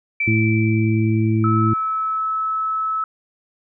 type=tone with exponential decay; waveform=sine; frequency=2326 Hz; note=D7; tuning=17 cents flat; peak=-17 dBFS; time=0.2-2.18 s; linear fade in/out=5 ms; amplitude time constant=430 ms
type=harmonic tone; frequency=110.1 Hz; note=A2; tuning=2 cents sharp; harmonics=1 / 2 / 3; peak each=-17 / -21 / -21 dBFS; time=0.27-1.74 s; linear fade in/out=10 ms
type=tone; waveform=sine; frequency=1300 Hz; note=E6; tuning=24 cents flat; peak=-19 dBFS; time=1.44-3.04 s; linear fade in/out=2 ms
effects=none